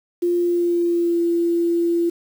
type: tone with pitch glide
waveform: sine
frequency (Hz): 349.2 to 341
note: F4 to F4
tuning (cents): 0 to -41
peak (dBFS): -16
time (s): 0.22-2.1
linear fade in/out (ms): 10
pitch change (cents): -41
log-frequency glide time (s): 0.38-1.19
effects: 7-bit